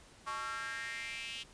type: tone with high-pass filter sweep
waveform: square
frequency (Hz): 123.47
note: B2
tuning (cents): 0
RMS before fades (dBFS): -41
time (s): 0.26-1.44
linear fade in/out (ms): 20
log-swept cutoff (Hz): 1100 to 3000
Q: 4.8
effects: pink hiss -59 dBFS RMS until 1.53 s + resampled to 22050 Hz